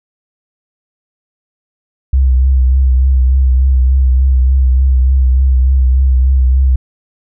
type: tone with vibrato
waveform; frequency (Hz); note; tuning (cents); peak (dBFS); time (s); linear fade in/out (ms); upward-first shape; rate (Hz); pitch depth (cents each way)
sine; 64.9; C2; -13; -6; 2.13-6.76; 5; triangle; 3.4; 52
effects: none